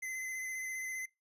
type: tone with vibrato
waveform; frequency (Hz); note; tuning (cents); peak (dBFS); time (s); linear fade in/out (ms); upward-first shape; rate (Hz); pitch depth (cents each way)
square; 2047; C7; -38; -38; 0.02-1.06; 10; square; 15; 16
effects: noise-tail reverb RT60 0.2 s tail -22 dB re dry + resampled to 32000 Hz